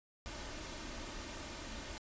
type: noise with comb filter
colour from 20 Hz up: pink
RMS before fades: -45 dBFS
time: 0.26-1.98 s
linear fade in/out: 0 ms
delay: 3.3 ms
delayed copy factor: +0.5
effects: resampled to 16000 Hz